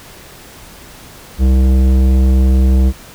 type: tone with tanh clipping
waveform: sine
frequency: 65.1 Hz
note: C2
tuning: 8 cents flat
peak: -9 dBFS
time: 1.38-2.93 s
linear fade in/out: 50 ms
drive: 14 dB
effects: pink hiss -37 dBFS RMS until 3.14 s